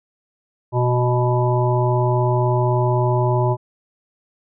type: harmonic tone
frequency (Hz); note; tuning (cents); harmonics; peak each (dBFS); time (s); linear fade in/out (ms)
123.47; B2; 0; 1 / 3 / 5 / 7 / 8; -17 / -22 / -24 / -25 / -26; 0.72-3.57; 50
effects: none